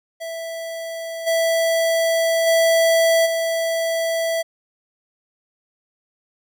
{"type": "tone with level steps", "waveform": "square", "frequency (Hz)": 659.3, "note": "E5", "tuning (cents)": 0, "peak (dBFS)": [-28, -17, -14, -20], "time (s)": [0.2, 4.43], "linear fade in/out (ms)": 20, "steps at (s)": [1.26, 2.46, 3.25], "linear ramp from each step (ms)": 20, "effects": []}